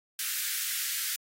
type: high-pass noise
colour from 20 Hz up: white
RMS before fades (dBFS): -32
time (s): 0.19-1.16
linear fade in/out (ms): 2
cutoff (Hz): 1400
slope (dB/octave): 48
effects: AAC 48 kbps